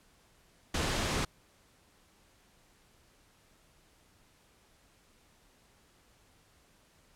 pink low-pass noise, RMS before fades -32 dBFS, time 0.74-1.25 s, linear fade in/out 5 ms, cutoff 7700 Hz, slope 12 dB/octave, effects pink hiss -65 dBFS RMS until 7.15 s + low-pass 12000 Hz 12 dB/octave

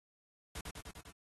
pink noise with echo, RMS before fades -44 dBFS, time 0.55-0.61 s, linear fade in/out 5 ms, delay 100 ms, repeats 5, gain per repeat -2 dB, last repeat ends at 1.11 s, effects AAC 32 kbps

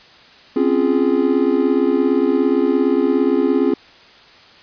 triangle chord, Db major seventh, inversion third, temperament just, 259.9 / 277.2 / 346.5 / 415.8 Hz, C4 / Db4 / F4 / Ab4, -11 / 0 / -14 / +2 cents, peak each -17 dBFS, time 0.56-3.74 s, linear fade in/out 5 ms, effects white hiss -45 dBFS RMS until 4.62 s + resampled to 11025 Hz

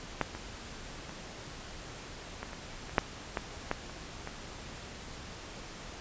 clicks, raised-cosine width 0.5 ms, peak -12 / -24 / -28 / -22 / -27 / -28 / -7 / -15 / -14 / -30 / -24 dBFS, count 11, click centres 0.213 / 0.35 / 1.094 / 2.43 / 2.532 / 2.895 / 2.982 / 3.372 / 3.714 / 3.896 / 4.274 s, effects pink hiss -45 dBFS RMS until 6 s + resampled to 16000 Hz

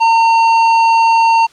sine tone with tanh clipping, 911 Hz, A#5, 40 cents flat, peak -9 dBFS, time 0-1.47 s, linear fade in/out 20 ms, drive 12 dB, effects white hiss -46 dBFS RMS until 1.52 s + low-pass 6000 Hz 12 dB/octave

